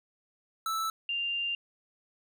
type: tone pair in turn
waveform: square / sine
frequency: 1317 / 2791 Hz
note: E6 / F7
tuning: -2 / -2 cents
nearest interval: octave + minor second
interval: 1300 cents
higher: second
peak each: -30 / -29 dBFS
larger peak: second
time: 0.66-0.9 / 1.09-1.55 s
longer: second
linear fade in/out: 2 ms
effects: none